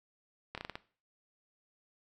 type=slowing click train; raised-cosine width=0.3 ms; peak=-23 dBFS; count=6; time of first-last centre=0.55-0.755 s; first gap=27 ms; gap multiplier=1.21; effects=noise-tail reverb RT60 0.4 s tail -17 dB re dry